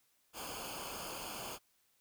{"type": "noise with comb filter", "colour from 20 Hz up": "pink", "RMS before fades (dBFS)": -44, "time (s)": [0.33, 1.59], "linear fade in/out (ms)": 50, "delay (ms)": 0.52, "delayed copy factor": -0.8, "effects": ["white hiss -74 dBFS RMS until 2 s"]}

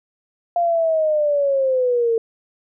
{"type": "linear sweep", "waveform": "sine", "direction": "down", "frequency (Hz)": [698, 450], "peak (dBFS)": -15, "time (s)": [0.56, 2.18], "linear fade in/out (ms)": 2, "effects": []}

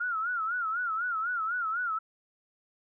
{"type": "tone with vibrato", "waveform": "sine", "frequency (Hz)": 1379, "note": "F6", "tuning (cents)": -22, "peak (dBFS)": -28, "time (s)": [0, 1.99], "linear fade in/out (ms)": 10, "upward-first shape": "sine", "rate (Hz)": 4, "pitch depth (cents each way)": 130, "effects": []}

